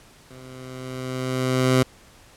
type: tone with level ramp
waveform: 15% pulse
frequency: 128.9 Hz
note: C3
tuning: 26 cents flat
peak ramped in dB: -36 to -8 dBFS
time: 0.3-1.83 s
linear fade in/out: 5 ms
effects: pink hiss -51 dBFS RMS until 2.36 s + low-pass 11000 Hz 12 dB/octave